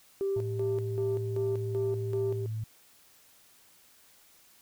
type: tone with tremolo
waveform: sine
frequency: 392 Hz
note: G4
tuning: in tune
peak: -26 dBFS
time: 0.21-2.46 s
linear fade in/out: 0 ms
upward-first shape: square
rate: 2.6 Hz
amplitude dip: 60%
type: tone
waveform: sine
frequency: 110 Hz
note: A2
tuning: in tune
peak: -31 dBFS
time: 0.36-2.64 s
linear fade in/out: 5 ms
effects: tanh soft clip ceiling -22 dBFS + white hiss -60 dBFS RMS until 4.61 s